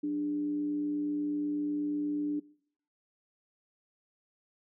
sine tone with frequency modulation, 295.3 Hz, D4, 10 cents sharp, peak -29 dBFS, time 0.03-2.4 s, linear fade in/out 10 ms, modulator 114 Hz, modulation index 0.23, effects noise-tail reverb RT60 0.6 s tail -22 dB re dry

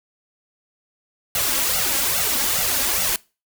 white noise with flanger, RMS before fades -21 dBFS, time 1.35-3.16 s, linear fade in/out 2 ms, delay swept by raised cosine 1.4 to 3.7 ms, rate 2.4 Hz, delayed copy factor +1, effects noise-tail reverb RT60 0.3 s tail -23 dB re dry

